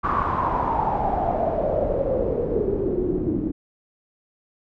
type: noise with low-pass filter sweep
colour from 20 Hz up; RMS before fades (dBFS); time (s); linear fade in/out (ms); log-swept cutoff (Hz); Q
pink; -23; 0.03-3.52; 20; 1200 to 300; 8
effects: none